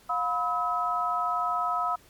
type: tone cluster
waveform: sine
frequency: 711 / 991 / 1284 Hz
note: F5 / B5 / E6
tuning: +31 / +6 / -46 cents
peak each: -30 / -31 / -27 dBFS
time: 0.09-1.96 s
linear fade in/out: 10 ms
effects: pink hiss -57 dBFS RMS until 2.09 s + MP3 96 kbps